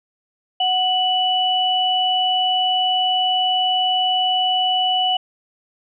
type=tone pair together; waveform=sine; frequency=740 / 2960 Hz; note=F#5 / F#7; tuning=0 / 0 cents; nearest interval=2 octaves; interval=2400 cents; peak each=-19 / -18 dBFS; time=0.6-5.17 s; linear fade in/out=5 ms; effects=none

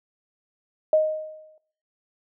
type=tone with exponential decay; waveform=sine; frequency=622.3 Hz; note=D#5; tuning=in tune; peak=-13 dBFS; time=0.93-1.58 s; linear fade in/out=2 ms; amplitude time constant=140 ms; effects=noise-tail reverb RT60 0.5 s tail -17 dB re dry

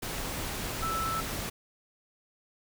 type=tone in noise; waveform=sine; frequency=1318.5 Hz; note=E6; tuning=in tune; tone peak=-30 dBFS; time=0.82-1.21 s; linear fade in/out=10 ms; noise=pink; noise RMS=-35 dBFS; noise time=0.02-1.5 s; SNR=+2 dB; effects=none

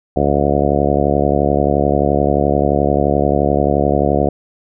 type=harmonic tone; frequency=71.5 Hz; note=D2; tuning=46 cents flat; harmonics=1 / 2 / 3 / 4 / 5 / 6 / 7 / 8 / 9 / 10; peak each=-21 / -21 / -21 / -21 / -21 / -21 / -21 / -21 / -21 / -21 dBFS; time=0.16-4.29 s; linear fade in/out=5 ms; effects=none

